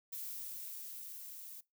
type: noise with level ramp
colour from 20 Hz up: violet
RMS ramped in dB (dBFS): -43 to -50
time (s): 0.12-1.61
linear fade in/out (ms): 10
effects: noise-tail reverb RT60 0.2 s tail -21 dB re dry